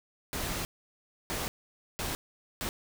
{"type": "noise bursts at uneven times", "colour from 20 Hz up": "pink", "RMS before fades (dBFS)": -34, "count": 4, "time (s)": [[0.33, 0.65], [1.3, 1.48], [1.99, 2.15], [2.61, 2.69]], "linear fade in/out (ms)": 0, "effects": []}